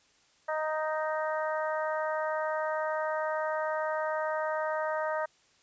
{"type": "harmonic tone", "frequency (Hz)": 311.1, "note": "D#4", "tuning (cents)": 0, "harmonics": [2, 3, 4, 5, 6], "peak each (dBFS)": [-31, -35, -37, -39, -41], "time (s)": [0.48, 5.26], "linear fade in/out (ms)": 10, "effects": ["white hiss -65 dBFS RMS until 5.62 s", "resampled to 16000 Hz"]}